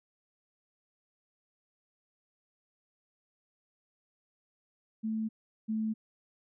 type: tone pair in turn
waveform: sine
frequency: 220 / 218.9 Hz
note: A3 / A3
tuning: 0 / -9 cents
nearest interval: unison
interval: 9 cents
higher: first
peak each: -30 / -29 dBFS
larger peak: second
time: 5.03-5.29 / 5.68-5.94 s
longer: neither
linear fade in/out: 20 ms
effects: none